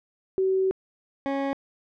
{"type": "tone pair in turn", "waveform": ["sine", "20% pulse"], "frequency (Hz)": [380, 275.3], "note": ["F#4", "C#4"], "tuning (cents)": [46, -12], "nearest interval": "tritone", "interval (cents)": 558, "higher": "first", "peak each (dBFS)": -20, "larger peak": "neither", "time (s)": [[0.38, 0.71], [1.26, 1.53]], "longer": "first", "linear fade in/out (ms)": 0, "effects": ["low-pass 2000 Hz 12 dB/octave"]}